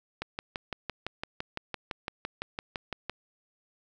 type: click train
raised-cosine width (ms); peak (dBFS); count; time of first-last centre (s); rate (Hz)
0.3; -17; 18; 0.22-3.096; 5.91
effects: none